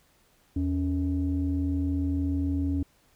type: tone pair together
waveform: sine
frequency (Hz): 81.6 / 278.1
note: E2 / C#4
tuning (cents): -17 / +6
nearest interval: octave + major sixth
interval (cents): 2123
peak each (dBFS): -26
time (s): 0.56-2.83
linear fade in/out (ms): 5
effects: tanh soft clip ceiling -19 dBFS + pink hiss -64 dBFS RMS until 3.15 s